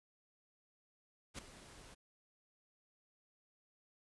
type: noise with ADSR envelope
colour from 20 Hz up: pink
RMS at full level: -43 dBFS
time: 1.34-1.95 s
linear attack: 46 ms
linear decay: 4 ms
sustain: -14 dB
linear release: 16 ms
effects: resampled to 24000 Hz